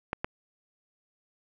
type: clicks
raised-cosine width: 0.5 ms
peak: -14 dBFS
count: 2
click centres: 0.131 / 0.245 s
effects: none